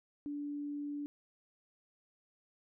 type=tone; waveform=sine; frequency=290.2 Hz; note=D4; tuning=21 cents flat; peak=-37 dBFS; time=0.26-1.06 s; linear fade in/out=0 ms; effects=none